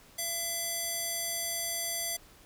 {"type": "tone with band-pass filter", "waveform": "square", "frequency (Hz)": 675, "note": "E5", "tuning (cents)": 41, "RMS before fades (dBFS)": -34, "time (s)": [0.18, 2.17], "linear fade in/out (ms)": 10, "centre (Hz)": 9500, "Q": 1.3, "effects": ["pink hiss -57 dBFS RMS until 2.45 s"]}